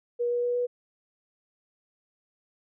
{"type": "tone with pitch steps", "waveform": "sine", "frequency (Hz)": [480, 483.1, 486.1, 489.2], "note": ["B4", "B4", "B4", "B4"], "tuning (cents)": [-49, -38, -28, -16], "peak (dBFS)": -24, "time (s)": [0.19, 0.67], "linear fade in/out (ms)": 20, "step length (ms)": 120, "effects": []}